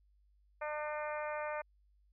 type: harmonic tone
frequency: 301.1 Hz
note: D4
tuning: 43 cents sharp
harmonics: 2 / 3 / 4 / 5 / 6 / 7 / 8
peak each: -39 / -43 / -45 / -47 / -49 / -50 / -51 dBFS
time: 0.61-1.62 s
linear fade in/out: 10 ms
effects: added 50 Hz sine -66 dBFS peak until 2.12 s